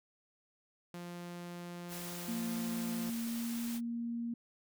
sawtooth tone, 174.61 Hz, F3, in tune, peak -39 dBFS, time 0.94-3.1 s, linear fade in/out 2 ms
white noise, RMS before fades -46 dBFS, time 1.88-3.81 s, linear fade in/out 50 ms
sine tone with pitch glide, 230 to 234.4 Hz, A#3 to A#3, -23 to +10 cents, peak -35 dBFS, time 2.28-4.34 s, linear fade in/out 5 ms, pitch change +33 cents, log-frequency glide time 3.05-3.62 s
effects none

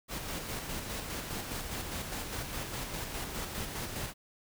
pink noise with tremolo, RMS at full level -37 dBFS, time 0.08-4.14 s, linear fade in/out 50 ms, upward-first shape square, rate 4.9 Hz, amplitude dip 35%, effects none

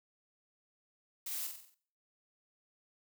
blue noise with echo, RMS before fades -40 dBFS, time 1.26-1.47 s, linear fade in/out 5 ms, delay 46 ms, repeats 6, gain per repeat -5 dB, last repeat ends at 1.746 s, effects noise-tail reverb RT60 0.5 s tail -18 dB re dry

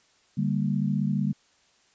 sine chord, G minor, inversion second, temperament equal with one note detuned, 146.83 / 197.82 / 233.1 Hz, D3 / G3 / Bb3, 0 / +16 / 0 cents, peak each -27 / -26 / -30 dBFS, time 0.37-1.33 s, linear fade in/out 10 ms, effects white hiss -63 dBFS RMS until 1.94 s + resampled to 16000 Hz

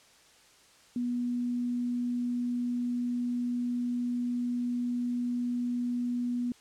sine tone, 243.4 Hz, B3, 25 cents flat, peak -28 dBFS, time 0.96-6.52 s, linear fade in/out 2 ms, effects white hiss -59 dBFS RMS until 6.6 s + low-pass 8000 Hz 12 dB/octave

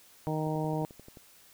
harmonic tone, 155.56 Hz, D#3, in tune, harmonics 1 / 2 / 3 / 4 / 5 / 6, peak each -32 / -35 / -37 / -38 / -39 / -40 dBFS, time 0.27-0.85 s, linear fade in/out 0 ms
click train, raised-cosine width 2 ms, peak -35 dBFS, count 9, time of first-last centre 0.47-1.172 s, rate 11.4 Hz
effects white hiss -58 dBFS RMS until 1.53 s

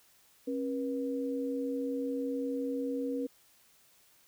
sine tone pair together, 271.1 / 482.7 Hz, C#4 / B4, -38 / -40 cents, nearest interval minor seventh, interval 998 cents, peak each -33 / -35 dBFS, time 0.47-3.27 s, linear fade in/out 10 ms, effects white hiss -64 dBFS RMS until 4.27 s

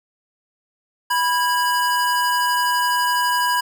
square tone pair together, 983.4 / 1635 Hz, B5 / G#6, -8 / -28 cents, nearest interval major sixth, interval 880 cents, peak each -19 / -23 dBFS, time 1.1-3.61 s, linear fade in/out 10 ms, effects none

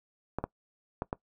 clicks, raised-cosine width 1 ms, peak -17 dBFS, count 4, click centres 0.386 / 0.44 / 1.021 / 1.129 s, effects noise-tail reverb RT60 0.1 s tail -21 dB re dry

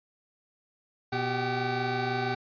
25% pulse tone cluster, 122.9 / 392.6 / 759 Hz, B2 / G4 / F#5, -8 / +3 / +44 cents, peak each -29 / -28 / -28 dBFS, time 1.12-2.35 s, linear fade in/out 10 ms, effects resampled to 11025 Hz

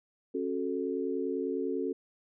sine chord, F# minor, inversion second, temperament equal with one note detuned, 271.8 / 370 / 440 Hz, C#4 / F#4 / A4, -34 / 0 / 0 cents, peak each -34 dBFS, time 0.34-1.93 s, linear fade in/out 10 ms, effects none

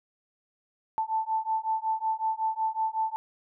sine beating tone pair, 880 / 885.4 Hz, A5 / A5, 0 / +11 cents, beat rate 5.4 Hz, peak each -29 dBFS, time 0.98-3.16 s, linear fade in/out 0 ms, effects none

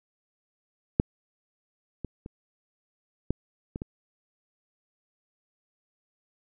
clicks, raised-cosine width 3 ms, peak -6 / -20 / -26 / -12 / -20 / -20 dBFS, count 6, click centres 0.999 / 2.047 / 2.261 / 3.306 / 3.759 / 3.819 s, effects none

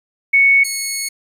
sine / 5% pulse tone pair in turn, 2217 / 2195 Hz, C#7 / C#7, 0 / -18 cents, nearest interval unison, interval 18 cents, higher first, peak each -8 dBFS, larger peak neither, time 0.33-0.64 / 0.64-1.09 s, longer second, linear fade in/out 10 ms, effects low-pass 11000 Hz 12 dB/octave + 8-bit

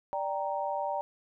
sine chord, G minor, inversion second, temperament equal, 587.3 / 784 / 932.3 Hz, D5 / G5 / Bb5, 0 / 0 / 0 cents, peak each -34 dBFS, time 0.13-1.01 s, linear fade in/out 0 ms, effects none

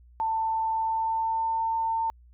sine tone with pitch glide, 891 to 901.9 Hz, A5 to A5, +22 to +43 cents, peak -24 dBFS, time 0.2-2.1 s, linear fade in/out 0 ms, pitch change +21 cents, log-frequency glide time 0.75-1.61 s, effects added 60 Hz sine -51 dBFS peak until 2.33 s

